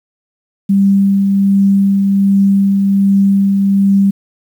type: tone with tremolo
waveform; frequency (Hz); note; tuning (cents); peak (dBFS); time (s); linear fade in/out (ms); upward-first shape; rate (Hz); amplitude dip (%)
sine; 197.1; G3; +10; -6; 0.69-4.11; 10; triangle; 1.3; 30
effects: 7-bit